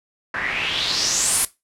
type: noise with low-pass filter sweep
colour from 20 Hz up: white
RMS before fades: -22 dBFS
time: 0.34-1.45 s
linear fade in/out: 2 ms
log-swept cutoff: 1600 to 11000 Hz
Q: 4.4
effects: noise-tail reverb RT60 0.2 s tail -17 dB re dry